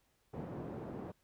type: band-pass noise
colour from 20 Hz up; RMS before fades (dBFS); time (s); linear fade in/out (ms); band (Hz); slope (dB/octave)
pink; -44; 0.33-1.12; 10; 130 to 600; 12
effects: pink hiss -75 dBFS RMS until 1.23 s